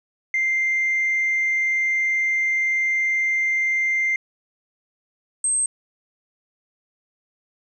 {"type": "tone pair in turn", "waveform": "sine", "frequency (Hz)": [2093, 8357], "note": ["C7", "C9"], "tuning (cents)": [0, -3], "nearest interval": "2 octaves", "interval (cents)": 2397, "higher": "second", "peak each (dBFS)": -17, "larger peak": "neither", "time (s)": [[0.34, 4.16], [5.44, 5.66]], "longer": "first", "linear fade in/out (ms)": 2, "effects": ["tanh soft clip ceiling -15 dBFS"]}